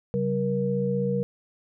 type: tone cluster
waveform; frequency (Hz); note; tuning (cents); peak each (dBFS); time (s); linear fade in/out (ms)
sine; 136 / 191.6 / 475.1; C#3 / G3 / A#4; -33 / -39 / +33; -29 / -27 / -26; 0.14-1.23; 0
effects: none